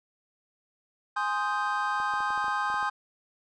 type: chord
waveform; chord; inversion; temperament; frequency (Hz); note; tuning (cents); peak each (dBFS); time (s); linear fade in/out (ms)
triangle; Ab major seventh; none; equal; 830.6 / 1046.5 / 1244.5 / 1568; Ab5 / C6 / Eb6 / G6; 0 / 0 / 0 / 0; -30; 1.16-2.9; 10
type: clicks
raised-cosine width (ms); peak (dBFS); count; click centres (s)
1; -31; 10; 2.001 / 2.138 / 2.205 / 2.305 / 2.377 / 2.443 / 2.482 / 2.701 / 2.742 / 2.828
effects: resampled to 22050 Hz